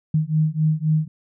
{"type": "beating tone pair", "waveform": "sine", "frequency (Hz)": [153.9, 157.7], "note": ["D#3", "D#3"], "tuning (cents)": [-19, 24], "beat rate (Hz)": 3.8, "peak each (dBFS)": [-20, -20], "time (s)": [0.14, 1.08], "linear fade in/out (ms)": 5, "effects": []}